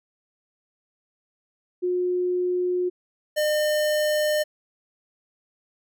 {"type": "tone pair in turn", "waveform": ["sine", "square"], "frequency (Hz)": [360, 605.4], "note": ["F#4", "D#5"], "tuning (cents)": [-47, -48], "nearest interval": "major sixth", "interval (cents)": 899, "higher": "second", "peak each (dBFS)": -21, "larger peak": "neither", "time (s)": [[1.82, 2.9], [3.36, 4.44]], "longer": "neither", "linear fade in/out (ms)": 20, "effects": []}